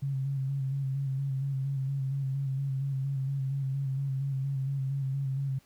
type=tone with vibrato; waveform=sine; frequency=136 Hz; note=C#3; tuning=33 cents flat; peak=-28 dBFS; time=0.02-5.59 s; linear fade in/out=10 ms; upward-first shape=square; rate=4.3 Hz; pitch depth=31 cents each way; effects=pink hiss -64 dBFS RMS until 5.65 s